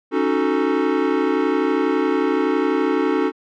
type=chord; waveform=square; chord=D# half-diminished seventh; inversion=third; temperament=equal with one note detuned; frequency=277.2 / 309 / 370 / 440 Hz; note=C#4 / D#4 / F#4 / A4; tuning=0 / -12 / 0 / 0 cents; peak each=-23 dBFS; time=0.11-3.32 s; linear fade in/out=50 ms; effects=low-pass 2000 Hz 12 dB/octave